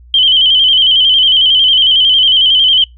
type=tone with vibrato; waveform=sine; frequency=3100 Hz; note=G7; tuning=20 cents flat; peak=-5 dBFS; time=0.14-2.84 s; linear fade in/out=2 ms; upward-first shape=square; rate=11 Hz; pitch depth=48 cents each way; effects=noise-tail reverb RT60 0.2 s tail -26 dB re dry + added 60 Hz sine -36 dBFS peak until 2.97 s